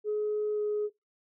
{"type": "tone with pitch glide", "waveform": "sine", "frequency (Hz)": [422.3, 419.4], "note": ["G#4", "G#4"], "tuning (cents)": [29, 17], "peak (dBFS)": -26, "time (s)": [0.04, 0.9], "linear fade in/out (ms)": 50, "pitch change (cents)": -12, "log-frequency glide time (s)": [0.54, 0.6], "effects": ["noise-tail reverb RT60 0.2 s tail -23 dB re dry", "tanh soft clip ceiling -23 dBFS"]}